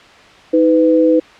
sine tone pair together, 316.6 / 501 Hz, D#4 / B4, +30 / +25 cents, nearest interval minor sixth, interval 795 cents, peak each -11 dBFS, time 0.53-1.2 s, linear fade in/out 10 ms, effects white hiss -41 dBFS RMS until 1.39 s + low-pass 3000 Hz 12 dB/octave

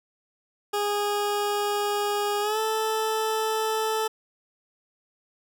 20% pulse tone with pitch glide, 411.7 to 438.7 Hz, G#4 to A4, -15 to -5 cents, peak -19 dBFS, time 0.73-4.08 s, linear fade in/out 10 ms, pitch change +110 cents, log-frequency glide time 2.41-2.59 s, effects none

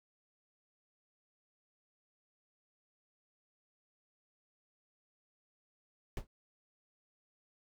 brown noise with exponential decay, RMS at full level -32 dBFS, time 6.17-6.27 s, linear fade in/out 1 ms, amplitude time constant 21 ms, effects none

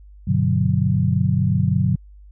sine chord, G major seventh, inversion none, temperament equal, 98 / 123.47 / 146.83 / 185 Hz, G2 / B2 / D3 / F#3, 0 / 0 / 0 / 0 cents, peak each -21 dBFS, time 0.27-1.96 s, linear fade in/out 10 ms, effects added 50 Hz sine -41 dBFS peak until 2.31 s

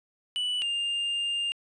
triangle tone pair in turn, 2963 / 2805 Hz, F#7 / F7, +2 / +7 cents, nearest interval minor second, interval 95 cents, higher first, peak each -25 dBFS, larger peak neither, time 0.36-0.62 / 0.62-1.52 s, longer second, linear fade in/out 0 ms, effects resampled to 22050 Hz

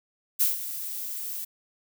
violet noise with ADSR envelope, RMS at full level -21 dBFS, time 0.39-1.45 s, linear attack 22 ms, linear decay 150 ms, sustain -13 dB, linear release 10 ms, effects none

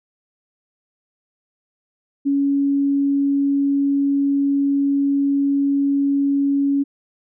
sine tone, 279.7 Hz, C#4, 16 cents sharp, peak -15 dBFS, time 2.25-6.84 s, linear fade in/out 20 ms, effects none

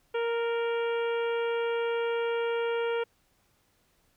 harmonic tone with a mistuned harmonic, 466.2 Hz, A#4, in tune, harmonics 1 / 2 / 3 / 4 / 5 / 6 / 7, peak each -27 / -37 / -38 / -45 / -42 / -44 / -48 dBFS, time 0.14-3.04 s, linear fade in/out 10 ms, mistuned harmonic 4, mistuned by -18 cents, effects pink hiss -69 dBFS RMS until 4.16 s

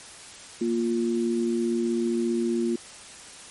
sine tone pair together, 234 / 349.2 Hz, A#3 / F4, +7 / 0 cents, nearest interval perfect fifth, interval 693 cents, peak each -25 dBFS, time 0.61-2.76 s, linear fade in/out 5 ms, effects white hiss -44 dBFS RMS until 3.5 s + MP3 48 kbps

